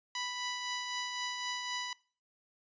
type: tone with tremolo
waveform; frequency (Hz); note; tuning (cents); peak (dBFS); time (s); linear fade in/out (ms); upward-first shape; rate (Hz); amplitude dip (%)
10% pulse; 987.8; B5; 0; -25; 0.15-1.93; 2; triangle; 3.9; 40
effects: noise-tail reverb RT60 0.4 s tail -22 dB re dry + resampled to 16000 Hz